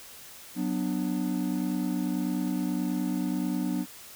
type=chord; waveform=triangle; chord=B minor; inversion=second; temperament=just; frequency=185.21 / 246.9 / 296.3 Hz; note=F#3 / B3 / D4; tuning=+2 / 0 / +15 cents; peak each=-29 dBFS; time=0.55-3.86 s; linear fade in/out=50 ms; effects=white hiss -47 dBFS RMS until 4.15 s